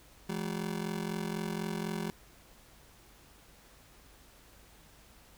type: ring-modulated tone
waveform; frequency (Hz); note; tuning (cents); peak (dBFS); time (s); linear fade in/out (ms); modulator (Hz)
30% pulse; 190.3; F#3; +49; -28; 0.29-2.1; 0; 22
effects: added 50 Hz sine -62 dBFS peak until 5.37 s + pink hiss -59 dBFS RMS until 5.37 s